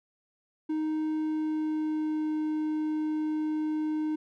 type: tone with pitch glide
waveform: triangle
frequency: 311.1 to 308.4 Hz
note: D#4 to D#4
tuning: 0 to -15 cents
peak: -25 dBFS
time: 0.69-4.16 s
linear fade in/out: 10 ms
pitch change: -15 cents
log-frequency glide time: 1.16-2.35 s
effects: none